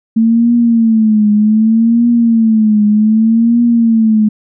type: tone with vibrato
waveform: sine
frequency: 222.8 Hz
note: A3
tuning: 22 cents sharp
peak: -6 dBFS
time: 0.16-4.29 s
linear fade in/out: 10 ms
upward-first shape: triangle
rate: 0.65 Hz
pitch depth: 120 cents each way
effects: none